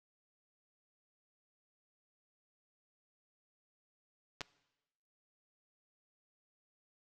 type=clicks; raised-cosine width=0.2 ms; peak=-22 dBFS; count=2; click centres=4.408 / 4.415 s; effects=noise-tail reverb RT60 1.0 s tail -20 dB re dry